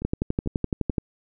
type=two click trains; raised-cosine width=3 ms; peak=-23 / -10 dBFS; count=3 / 12; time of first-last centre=0.02-0.901 / 0.05-0.982 s; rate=2.27 / 11.8 Hz; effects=none